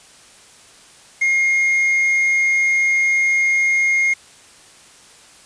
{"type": "tone with quantisation", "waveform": "triangle", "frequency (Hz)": 2137, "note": "C7", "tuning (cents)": 36, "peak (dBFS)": -12, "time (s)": [1.21, 4.14], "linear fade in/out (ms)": 10, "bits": 6, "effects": ["white hiss -46 dBFS RMS until 5.45 s", "resampled to 22050 Hz"]}